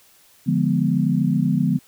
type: chord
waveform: sine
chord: D diminished seventh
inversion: none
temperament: equal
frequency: 146.83 / 174.61 / 207.7 / 246.9 Hz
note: D3 / F3 / Ab3 / Cb4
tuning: 0 / 0 / 0 / 0 cents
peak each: -22 / -21 / -23 / -22 dBFS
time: 0.46-1.79 s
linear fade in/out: 20 ms
effects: white hiss -54 dBFS RMS until 1.87 s